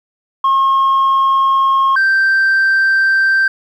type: tone pair in turn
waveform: sine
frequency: 1079 / 1566 Hz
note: C#6 / G6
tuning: -47 / -2 cents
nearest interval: tritone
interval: 645 cents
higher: second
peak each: -7 dBFS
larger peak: neither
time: 0.44-1.96 / 1.96-3.48 s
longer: neither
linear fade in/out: 5 ms
effects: tanh soft clip ceiling -8 dBFS + 8-bit